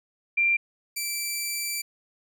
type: tone pair in turn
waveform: sine / 10% pulse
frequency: 2372 / 2335 Hz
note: D7 / D7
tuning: +17 / -11 cents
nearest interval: unison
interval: 28 cents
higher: first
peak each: -19 / -19 dBFS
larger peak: neither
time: 0.37-0.57 / 0.96-1.82 s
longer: second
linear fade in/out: 10 ms
effects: none